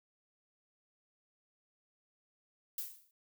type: noise with exponential decay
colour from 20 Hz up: violet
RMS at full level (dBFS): -36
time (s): 2.78-3.11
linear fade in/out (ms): 2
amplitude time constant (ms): 71
effects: none